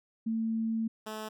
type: tone pair in turn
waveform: sine / 10% pulse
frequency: 224.3 / 216.4 Hz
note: A3 / A3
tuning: +34 / -29 cents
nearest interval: minor second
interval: 63 cents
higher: first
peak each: -28 / -29 dBFS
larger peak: first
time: 0.26-0.88 / 1.06-1.29 s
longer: first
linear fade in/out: 10 ms
effects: none